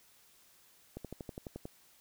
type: slowing click train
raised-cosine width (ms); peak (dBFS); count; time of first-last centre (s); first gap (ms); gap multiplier
2; -28; 9; 0.97-1.655; 77; 1.03
effects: white hiss -64 dBFS RMS until 2 s